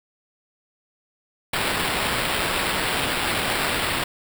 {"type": "noise with sample-and-hold", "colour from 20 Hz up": "violet", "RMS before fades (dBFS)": -24, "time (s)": [1.53, 4.04], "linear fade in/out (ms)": 5, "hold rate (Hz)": 6300, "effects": []}